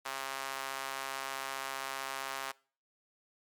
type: tone with high-pass filter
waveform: sawtooth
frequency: 135.3 Hz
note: C#3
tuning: 42 cents flat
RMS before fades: -39 dBFS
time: 0.05-2.52 s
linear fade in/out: 10 ms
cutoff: 1000 Hz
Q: 1.3
effects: noise-tail reverb RT60 0.4 s tail -22 dB re dry + MP3 96 kbps